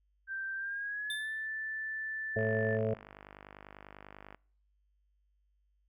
sine tone with pitch glide, 1568 to 1760 Hz, G6 to A6, 0 to 0 cents, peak -35 dBFS, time 0.27-2.79 s, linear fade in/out 50 ms, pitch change +200 cents, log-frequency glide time 0.56-1.3 s
square tone with exponential decay, 3583 Hz, A7, 31 cents sharp, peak -35 dBFS, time 1.1-1.47 s, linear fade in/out 2 ms, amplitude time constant 79 ms
harmonic tone, 110 Hz, A2, in tune, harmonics 1 / 2 / 4 / 5 / 6, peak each -34 / -38 / -33 / -36 / -37 dBFS, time 2.36-2.94 s, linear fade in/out 5 ms
click train, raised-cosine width 0.5 ms, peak -33 dBFS, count 99, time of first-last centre 2.39-4.346 s, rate 50.1 Hz
effects noise-tail reverb RT60 0.6 s tail -26 dB re dry + added 50 Hz sine -70 dBFS peak until 5.88 s

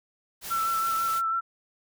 white noise, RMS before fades -37 dBFS, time 0.41-1.22 s, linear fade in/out 50 ms
sine tone with vibrato, 1338 Hz, E6, 25 cents sharp, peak -24 dBFS, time 0.5-1.41 s, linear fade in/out 20 ms, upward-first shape sine, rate 6.1 Hz, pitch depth 23 cents each way
effects none

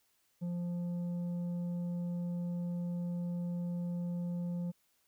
sine tone with tanh clipping, 174.61 Hz, F3, in tune, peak -35 dBFS, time 0.41-4.72 s, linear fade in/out 20 ms, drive 6 dB, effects white hiss -74 dBFS RMS until 5.07 s

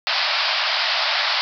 white band-pass noise, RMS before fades -21 dBFS, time 0.07-1.41 s, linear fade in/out 0 ms, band 590 to 5100 Hz, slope 96 dB/octave, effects none

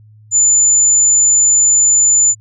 sine tone, 7040 Hz, A8, in tune, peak -7 dBFS, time 0.31-2.35 s, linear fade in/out 50 ms, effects added 107 Hz sine -40 dBFS peak until 2.4 s

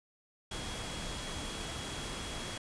sine tone in noise, 3322 Hz, G#7, in tune, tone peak -47 dBFS, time 0.51-2.58 s, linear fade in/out 5 ms, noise pink, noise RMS -40 dBFS, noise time 0.51-2.58 s, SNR -10 dB, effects resampled to 22050 Hz

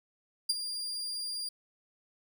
35% pulse tone with ADSR envelope, 4795 Hz, D8, 35 cents sharp, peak -22 dBFS, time 0.49-1.49 s, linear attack 9 ms, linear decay 30 ms, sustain -11 dB, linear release 6 ms, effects none

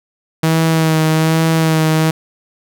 sawtooth tone with vibrato, 160 Hz, D#3, 49 cents sharp, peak -7 dBFS, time 0.43-2.11 s, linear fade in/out 5 ms, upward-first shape sine, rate 1.2 Hz, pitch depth 25 cents each way, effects none

